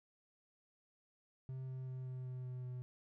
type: tone with pitch steps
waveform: triangle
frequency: 130.81 / 129.91 / 129.01 / 128.12 / 127.23 / 126.35 / 125.48 Hz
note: C3 / C3 / C3 / C3 / C3 / B2 / B2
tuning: 0 / -12 / -24 / -36 / -48 / +40 / +28 cents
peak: -40 dBFS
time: 1.49-2.82 s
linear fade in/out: 0 ms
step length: 190 ms
effects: none